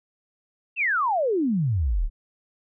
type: exponential sweep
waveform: sine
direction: down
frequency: 2775 to 31 Hz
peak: -20 dBFS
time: 0.76-2.1 s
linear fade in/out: 50 ms
effects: none